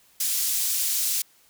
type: high-pass noise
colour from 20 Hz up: pink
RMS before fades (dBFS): -25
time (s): 0.2-1.22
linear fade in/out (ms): 5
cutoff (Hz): 6200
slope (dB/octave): 12
effects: white hiss -59 dBFS RMS until 1.49 s